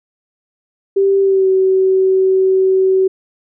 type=tone with pitch glide; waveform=sine; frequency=392 to 379.1 Hz; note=G4 to F#4; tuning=0 to +42 cents; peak=-9 dBFS; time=0.96-3.08 s; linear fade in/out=10 ms; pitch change=-58 cents; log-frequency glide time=1.21-1.48 s; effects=none